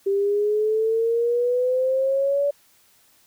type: exponential sweep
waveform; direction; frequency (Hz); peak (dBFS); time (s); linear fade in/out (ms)
sine; up; 392 to 575; -18; 0.06-2.51; 10
effects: white hiss -58 dBFS RMS until 3.26 s